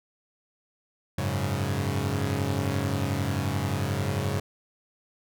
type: chord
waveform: sawtooth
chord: F# suspended second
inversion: none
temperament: equal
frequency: 92.5 / 103.83 / 138.59 Hz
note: F#2 / G#2 / C#3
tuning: 0 / 0 / 0 cents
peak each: -26 dBFS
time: 1.18-4.4 s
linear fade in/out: 5 ms
effects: none